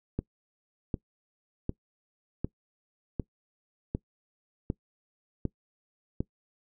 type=click train; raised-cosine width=3 ms; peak=-16 dBFS; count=9; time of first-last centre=0.19-6.205 s; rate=1.33 Hz; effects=noise-tail reverb RT60 0.1 s tail -22 dB re dry